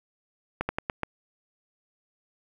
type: slowing click train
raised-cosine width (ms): 0.5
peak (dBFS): -12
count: 5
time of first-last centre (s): 0.61-1.033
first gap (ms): 80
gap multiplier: 1.19
effects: 8-bit